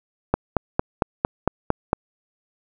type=click train; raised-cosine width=1 ms; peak=-3 dBFS; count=8; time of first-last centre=0.34-1.931 s; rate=4.4 Hz; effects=none